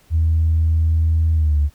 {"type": "tone with pitch glide", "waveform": "sine", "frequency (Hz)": [80.6, 73.06], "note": ["E2", "D2"], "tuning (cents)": [-38, -8], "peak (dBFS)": -12, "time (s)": [0.1, 1.7], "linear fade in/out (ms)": 50, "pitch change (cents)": -170, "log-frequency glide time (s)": [1.33, 1.59], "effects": ["tanh soft clip ceiling -9 dBFS", "pink hiss -55 dBFS RMS until 1.74 s"]}